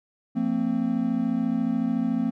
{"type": "chord", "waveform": "triangle", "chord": "F suspended fourth", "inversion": "none", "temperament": "equal with one note detuned", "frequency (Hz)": [174.61, 227.6, 261.6], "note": ["F3", "Bb3", "C4"], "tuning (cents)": [0, -41, 0], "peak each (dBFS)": [-29, -23, -24], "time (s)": [0.35, 2.31], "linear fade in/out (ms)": 20, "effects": []}